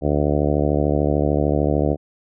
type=harmonic tone; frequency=73.42 Hz; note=D2; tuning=in tune; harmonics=1 / 2 / 3 / 4 / 5 / 6 / 7 / 8 / 9 / 10; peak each=-23 / -23 / -27 / -23 / -26 / -26 / -26 / -27 / -28 / -33 dBFS; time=0.01-1.97 s; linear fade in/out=50 ms; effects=none